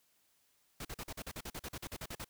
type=noise bursts; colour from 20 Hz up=pink; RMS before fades=-43 dBFS; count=16; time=0.8-2.245 s; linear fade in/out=5 ms; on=50 ms; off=43 ms; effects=white hiss -73 dBFS RMS until 2.29 s